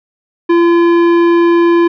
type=tone with tanh clipping; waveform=sine; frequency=341.1 Hz; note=F4; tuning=41 cents flat; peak=-8 dBFS; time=0.49-1.88 s; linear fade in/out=10 ms; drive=14 dB; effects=none